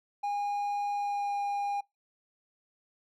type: tone with pitch glide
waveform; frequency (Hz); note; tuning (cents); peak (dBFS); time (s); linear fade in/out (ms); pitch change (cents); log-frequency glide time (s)
triangle; 816 to 809.4; G#5 to G#5; -31 to -45; -27; 0.23-1.81; 10; -14; 0.93-1.35
effects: noise-tail reverb RT60 0.2 s tail -26 dB re dry